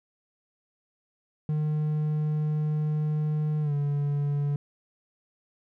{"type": "tone with pitch glide", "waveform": "triangle", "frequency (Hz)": [152.2, 143.99], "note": ["D#3", "D3"], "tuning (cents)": [-38, -34], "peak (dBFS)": -22, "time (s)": [1.49, 4.56], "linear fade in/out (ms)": 2, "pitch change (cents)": -96, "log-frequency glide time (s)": [3.61, 3.73], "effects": []}